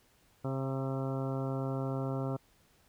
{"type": "harmonic tone with a mistuned harmonic", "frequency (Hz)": 133.7, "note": "C3", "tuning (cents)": 38, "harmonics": [1, 2, 3, 4, 5, 6, 7, 8, 9, 10], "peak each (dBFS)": [-34, -38, -41, -41, -44, -50, -49, -52, -51, -49], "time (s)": [0.44, 2.37], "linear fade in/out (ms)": 10, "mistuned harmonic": 5, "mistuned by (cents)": 17, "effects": ["pink hiss -67 dBFS RMS until 2.88 s"]}